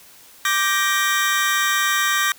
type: chord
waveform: sawtooth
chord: G minor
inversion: second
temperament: just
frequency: 1176 / 1568 / 1881.6 Hz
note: D6 / G6 / Bb6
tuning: +2 / 0 / +16 cents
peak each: -18 dBFS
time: 0.45-2.32 s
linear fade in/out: 2 ms
effects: white hiss -47 dBFS RMS until 2.38 s